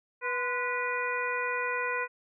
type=harmonic tone with a mistuned harmonic; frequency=490 Hz; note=B4; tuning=14 cents flat; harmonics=1 / 2 / 3 / 4 / 5; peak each=-35 / -34 / -34 / -35 / -36 dBFS; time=0.21-2.08 s; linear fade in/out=50 ms; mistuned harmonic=2; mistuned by=+63 cents; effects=none

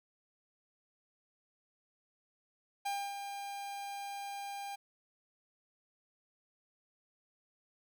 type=tone with ADSR envelope; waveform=45% pulse; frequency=801 Hz; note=G5; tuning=37 cents sharp; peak=-33 dBFS; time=2.85-4.76 s; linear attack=12 ms; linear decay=270 ms; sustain=-7 dB; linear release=12 ms; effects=none

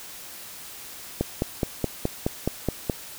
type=click train; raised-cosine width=2 ms; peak=-9 dBFS; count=9; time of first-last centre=1.21-2.898 s; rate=4.74 Hz; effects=white hiss -41 dBFS RMS until 3.18 s

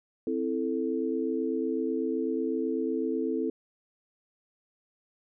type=chord; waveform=sine; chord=A minor; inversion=first; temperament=equal; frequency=261.6 / 329.6 / 440 Hz; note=C4 / E4 / A4; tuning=0 / 0 / 0 cents; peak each=-31 dBFS; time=0.27-3.5 s; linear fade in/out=2 ms; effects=none

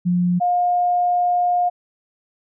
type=tone pair in turn; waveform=sine; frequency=177.5 / 711.3 Hz; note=F3 / F5; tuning=+28 / +32 cents; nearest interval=2 octaves; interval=2404 cents; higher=second; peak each=-15 dBFS; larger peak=neither; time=0.05-0.4 / 0.4-1.7 s; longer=second; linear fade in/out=20 ms; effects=none

